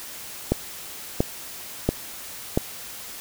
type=click train; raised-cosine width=2 ms; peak=-5 dBFS; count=4; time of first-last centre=0.52-2.575 s; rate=1.46 Hz; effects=white hiss -38 dBFS RMS until 3.2 s